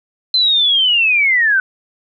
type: linear sweep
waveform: sine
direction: down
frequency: 4101 to 1489 Hz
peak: -10 dBFS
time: 0.34-1.6 s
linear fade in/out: 2 ms
effects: none